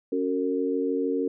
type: chord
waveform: sine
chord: F# major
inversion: second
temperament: equal with one note detuned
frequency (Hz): 277.2 / 370 / 456.6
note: C#4 / F#4 / A#4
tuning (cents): 0 / 0 / -36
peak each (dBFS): -27 / -30 / -27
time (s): 0.12-1.28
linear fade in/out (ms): 5
effects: none